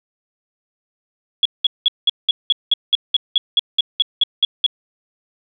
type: tone bursts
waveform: sine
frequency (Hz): 3355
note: G#7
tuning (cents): +17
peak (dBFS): -10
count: 16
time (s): 1.43-4.664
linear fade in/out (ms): 2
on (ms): 24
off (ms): 190
effects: none